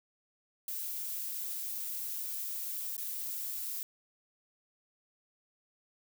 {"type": "noise with dropouts", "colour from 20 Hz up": "violet", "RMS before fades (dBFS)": -38, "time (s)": [0.68, 3.83], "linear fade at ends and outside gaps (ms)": 1, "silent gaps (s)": [2.967, 2.979], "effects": []}